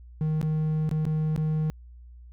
triangle tone with dropouts, 155.56 Hz, D#3, in tune, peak -21 dBFS, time 0.21-1.7 s, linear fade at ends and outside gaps 0 ms, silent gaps 0.414-0.428 / 0.892-0.913 / 1.053-1.065 / 1.362-1.377 s, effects added 60 Hz sine -44 dBFS peak until 2.32 s

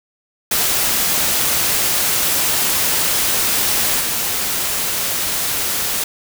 white noise with level steps, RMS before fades -17 / -20 dBFS, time 0.51-6.04 s, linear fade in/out 5 ms, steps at 3.99 s, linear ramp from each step 20 ms, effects none

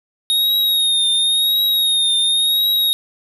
square tone with vibrato, 3729 Hz, A#7, in tune, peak -14 dBFS, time 0.3-2.93 s, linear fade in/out 0 ms, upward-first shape triangle, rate 0.94 Hz, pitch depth 55 cents each way, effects none

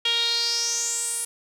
sawtooth tone with band-pass filter sweep, 467.1 Hz, A#4, 3 cents sharp, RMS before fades -25 dBFS, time 0.05-1.25 s, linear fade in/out 5 ms, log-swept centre 3200 to 10000 Hz, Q 6.4, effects none

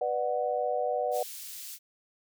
sine chord, B minor, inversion none, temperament equal with one note detuned, 493.9 / 595.9 / 740 Hz, B4 / D5 / F#5, 0 / +25 / 0 cents, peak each -31 dBFS, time 0.01-1.23 s, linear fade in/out 5 ms
white high-pass noise, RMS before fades -42 dBFS, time 1.11-1.79 s, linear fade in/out 50 ms, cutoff 3300 Hz, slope 12 dB/octave
effects none

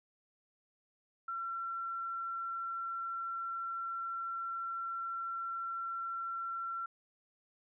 sine tone, 1357 Hz, E6, 50 cents sharp, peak -36 dBFS, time 1.28-6.86 s, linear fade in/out 5 ms, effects none

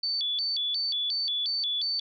sine tone with vibrato, 3951 Hz, B7, in tune, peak -26 dBFS, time 0.03-2 s, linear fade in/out 5 ms, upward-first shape square, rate 2.8 Hz, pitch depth 240 cents each way, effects none

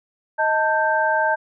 sine tone cluster, 627 / 890 / 1567 Hz, D#5 / A5 / G6, +13 / +20 / -1 cents, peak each -22 / -20 / -21 dBFS, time 0.38-1.36 s, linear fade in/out 20 ms, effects none

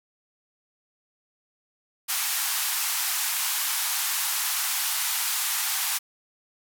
white band-pass noise, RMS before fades -27 dBFS, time 2.08-5.99 s, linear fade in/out 20 ms, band 780 to 16000 Hz, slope 48 dB/octave, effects none

